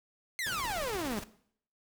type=exponential sweep; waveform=sawtooth; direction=down; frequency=2137 to 195.3 Hz; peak=-29 dBFS; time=0.39-1.19 s; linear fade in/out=0 ms
type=noise with tremolo; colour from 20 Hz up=pink; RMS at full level=-41 dBFS; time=0.46-1.24 s; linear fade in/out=5 ms; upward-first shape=square; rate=17 Hz; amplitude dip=40%
effects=noise-tail reverb RT60 0.6 s tail -17 dB re dry